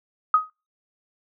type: tone with exponential decay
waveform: sine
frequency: 1256 Hz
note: D#6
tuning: 16 cents sharp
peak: -10 dBFS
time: 0.34-0.5 s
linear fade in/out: 2 ms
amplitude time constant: 33 ms
effects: noise-tail reverb RT60 0.3 s tail -25 dB re dry